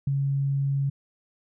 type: tone with ADSR envelope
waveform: sine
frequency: 138.59 Hz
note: C#3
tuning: in tune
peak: -19 dBFS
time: 0.07-0.9 s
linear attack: 5 ms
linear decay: 11 ms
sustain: -3 dB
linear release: 10 ms
effects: none